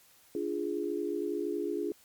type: chord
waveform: sine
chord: D diminished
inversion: none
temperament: equal with one note detuned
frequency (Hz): 293.7 / 346.4 / 415.3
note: D4 / F4 / Ab4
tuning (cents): 0 / -14 / 0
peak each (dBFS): -36 / -34 / -34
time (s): 0.35-1.92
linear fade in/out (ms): 2
effects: white hiss -61 dBFS RMS until 2.04 s + MP3 96 kbps